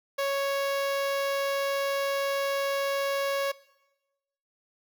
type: tone with notch filter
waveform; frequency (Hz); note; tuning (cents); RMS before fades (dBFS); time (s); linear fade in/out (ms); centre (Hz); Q
sawtooth; 554.4; C#5; 0; -28; 0.18-3.52; 10; 8300; 1.7
effects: noise-tail reverb RT60 1.0 s tail -20 dB re dry